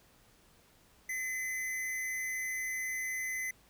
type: tone with amplitude modulation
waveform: square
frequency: 2033 Hz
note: B6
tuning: 50 cents sharp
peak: -33 dBFS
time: 1.09-3.51 s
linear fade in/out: 5 ms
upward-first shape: sine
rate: 220 Hz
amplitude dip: 40%
effects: pink hiss -64 dBFS RMS until 3.69 s